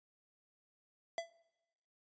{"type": "tone with exponential decay", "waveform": "square", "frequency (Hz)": 670, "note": "E5", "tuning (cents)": 28, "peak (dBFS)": -33, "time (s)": [1.18, 1.3], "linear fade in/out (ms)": 1, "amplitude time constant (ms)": 25, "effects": ["noise-tail reverb RT60 1.0 s tail -22 dB re dry", "resampled to 16000 Hz"]}